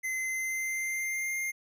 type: tone with pitch glide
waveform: square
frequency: 2054 to 2114 Hz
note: C7 to C7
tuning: -33 to +17 cents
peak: -31 dBFS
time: 0.03-1.52 s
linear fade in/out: 20 ms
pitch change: +50 cents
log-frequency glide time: 0.15-1.37 s
effects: none